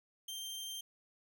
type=tone; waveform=sawtooth; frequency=3156 Hz; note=G7; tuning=11 cents sharp; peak=-38 dBFS; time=0.28-0.81 s; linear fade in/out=5 ms; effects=none